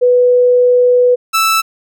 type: tone pair in turn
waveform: sine / sawtooth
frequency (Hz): 493.9 / 1318.6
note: B4 / E6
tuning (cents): 0 / 0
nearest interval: octave + perfect fourth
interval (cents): 1700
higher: second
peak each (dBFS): -6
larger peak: neither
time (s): 0.01-1.16 / 1.33-1.62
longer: first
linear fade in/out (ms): 20
effects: none